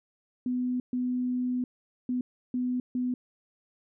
sine tone bursts at uneven times, 249.8 Hz, B3, 20 cents sharp, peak -26 dBFS, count 5, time 0.46-0.8 / 0.93-1.64 / 2.09-2.21 / 2.54-2.8 / 2.95-3.14 s, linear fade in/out 2 ms, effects none

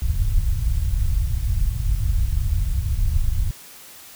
pink low-pass noise, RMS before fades -20 dBFS, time 0.02-3.51 s, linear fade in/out 2 ms, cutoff 100 Hz, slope 24 dB/octave, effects white hiss -43 dBFS RMS until 4.15 s

